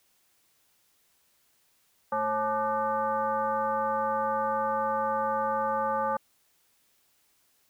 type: tone with frequency modulation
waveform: sine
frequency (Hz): 865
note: A5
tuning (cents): -30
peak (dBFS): -25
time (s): 2.12-6.17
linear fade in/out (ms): 5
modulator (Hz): 323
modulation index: 1.3
effects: white hiss -68 dBFS RMS until 7.69 s